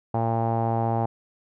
sawtooth tone with low-pass filter, 114.5 Hz, A#2, 31 cents flat, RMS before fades -24 dBFS, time 0.14-1.06 s, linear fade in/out 5 ms, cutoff 800 Hz, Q 5.6, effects none

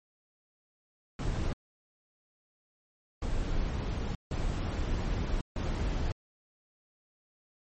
brown noise bursts at uneven times, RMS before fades -31 dBFS, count 4, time 1.19-1.53 / 3.22-4.15 / 4.31-5.41 / 5.56-6.12 s, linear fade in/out 2 ms, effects MP3 32 kbps

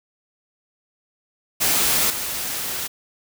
white noise with level steps, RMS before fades -19 / -27 dBFS, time 1.6-2.88 s, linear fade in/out 20 ms, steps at 2.1 s, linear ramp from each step 2 ms, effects none

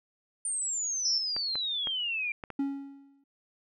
sine exponential sweep, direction down, 9060 to 2349 Hz, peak -29 dBFS, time 0.45-2.32 s, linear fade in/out 2 ms
sine tone, 5274 Hz, E8, in tune, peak -26 dBFS, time 1.05-1.18 s, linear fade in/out 2 ms
clicks, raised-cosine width 0.5 ms, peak -23 dBFS, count 5, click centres 1.365 / 1.555 / 1.872 / 2.438 / 2.503 s
triangle tone with exponential decay, 277.2 Hz, C#4, in tune, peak -23 dBFS, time 2.59-3.24 s, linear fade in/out 5 ms, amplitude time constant 140 ms
effects none

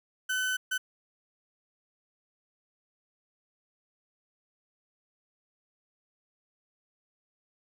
35% pulse tone bursts at uneven times, 1513 Hz, F#6, 38 cents sharp, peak -26 dBFS, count 2, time 0.29-0.57 / 0.71-0.78 s, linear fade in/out 10 ms, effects none

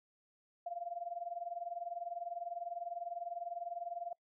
sine tone with tremolo, 693 Hz, F5, 14 cents flat, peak -36 dBFS, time 0.66-4.13 s, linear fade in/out 5 ms, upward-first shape sine, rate 20 Hz, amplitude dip 85%, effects noise-tail reverb RT60 0.1 s tail -26 dB re dry

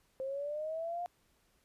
sine linear sweep, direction up, 523.3 to 711 Hz, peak -35 dBFS, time 0.2-1.06 s, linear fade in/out 0 ms, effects pink hiss -72 dBFS RMS until 1.64 s + resampled to 32000 Hz

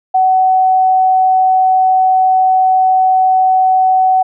sine tone, 751 Hz, F#5, 26 cents sharp, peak -7 dBFS, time 0.14-4.23 s, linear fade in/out 10 ms, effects none

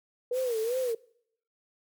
sine tone with vibrato, 477.5 Hz, A#4, 42 cents sharp, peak -26 dBFS, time 0.31-0.95 s, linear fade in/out 5 ms, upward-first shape sine, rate 2.6 Hz, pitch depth 150 cents each way
white high-pass noise, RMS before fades -44 dBFS, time 0.32-0.95 s, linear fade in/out 50 ms, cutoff 290 Hz, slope 48 dB/octave
effects noise-tail reverb RT60 0.7 s tail -24 dB re dry + MP3 96 kbps

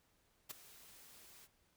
white noise with ADSR envelope, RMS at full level -43 dBFS, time 0.49-1.48 s, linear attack 19 ms, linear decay 10 ms, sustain -17 dB, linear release 40 ms, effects pink hiss -75 dBFS RMS until 1.76 s

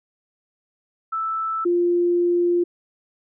sine tone pair in turn, 1318.5 / 349.2 Hz, E6 / F4, 0 / 0 cents, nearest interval octave + major seventh, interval 2300 cents, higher first, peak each -22 / -16 dBFS, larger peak second, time 1.12-1.65 / 1.65-2.64 s, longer second, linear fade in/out 10 ms, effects none

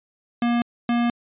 square tone bursts at uneven times, 237.7 Hz, A#3, 34 cents sharp, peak -19 dBFS, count 2, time 0.42-0.62 / 0.89-1.1 s, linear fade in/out 2 ms, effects resampled to 8000 Hz

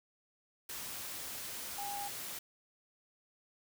sine tone in noise, 810 Hz, G#5, 43 cents flat, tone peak -39 dBFS, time 1.78-2.08 s, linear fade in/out 5 ms, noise white, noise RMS -43 dBFS, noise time 0.69-2.39 s, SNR +1 dB, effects none

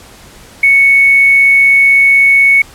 triangle tone with hard clipping, 2216 Hz, C#7, 1 cent flat, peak -4 dBFS, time 0.63-2.62 s, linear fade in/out 5 ms, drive 3 dB, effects pink hiss -37 dBFS RMS until 2.74 s + low-pass 12000 Hz 12 dB/octave

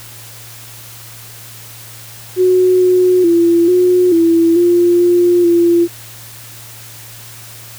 sine tone with pitch steps, 367.5 / 364.8 / 339.5 / 361.4 / 332.9 / 348.8 / 351.3 / 342.4 Hz, F#4 / F#4 / F4 / F#4 / E4 / F4 / F4 / F4, -12 / -24 / -49 / -41 / +17 / -2 / +10 / -34 cents, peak -7 dBFS, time 2.36-5.88 s, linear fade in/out 50 ms, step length 440 ms, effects added 114 Hz sine -38 dBFS peak until 7.78 s + white hiss -35 dBFS RMS until 7.78 s

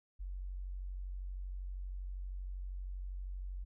sine tone, 46.33 Hz, F#1, 3 cents sharp, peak -39 dBFS, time 0.19-3.65 s, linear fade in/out 20 ms, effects none

